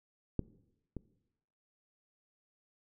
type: clicks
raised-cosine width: 3 ms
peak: -18 / -27 dBFS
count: 2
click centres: 0.393 / 0.967 s
effects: noise-tail reverb RT60 0.9 s tail -20 dB re dry